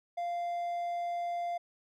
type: tone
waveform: triangle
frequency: 695 Hz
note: F5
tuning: 9 cents flat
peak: -30 dBFS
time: 0.17-1.58 s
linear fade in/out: 10 ms
effects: none